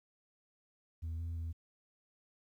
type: tone with pitch steps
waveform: sine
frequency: 81.7 / 83.6 / 82.4 Hz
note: E2 / E2 / E2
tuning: -15 / +25 / 0 cents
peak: -34 dBFS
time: 1.02-1.53 s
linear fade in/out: 20 ms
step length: 170 ms
effects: tanh soft clip ceiling -36 dBFS + 12-bit